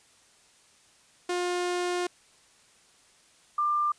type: tone pair in turn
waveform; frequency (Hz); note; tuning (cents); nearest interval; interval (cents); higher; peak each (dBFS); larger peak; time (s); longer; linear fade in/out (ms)
sawtooth / sine; 355.7 / 1192.3; F4 / D6; +32 / +26; octave + major sixth; 2094; second; -23; neither; 1.29-2.07 / 3.58-3.92; first; 5
effects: white hiss -60 dBFS RMS until 3.98 s + resampled to 22050 Hz